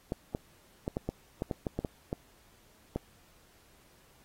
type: clicks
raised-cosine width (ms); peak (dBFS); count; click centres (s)
2; -18; 12; 0.121 / 0.349 / 0.879 / 0.969 / 1.09 / 1.421 / 1.512 / 1.668 / 1.79 / 1.848 / 2.129 / 2.96
effects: pink hiss -63 dBFS RMS until 4.24 s + AAC 48 kbps